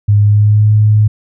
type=tone with pitch glide; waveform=sine; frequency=103.2 to 106.53 Hz; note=G#2 to G#2; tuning=-10 to +45 cents; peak=-5 dBFS; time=0.08-1.08 s; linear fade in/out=10 ms; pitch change=+55 cents; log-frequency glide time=0.18-0.71 s; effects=none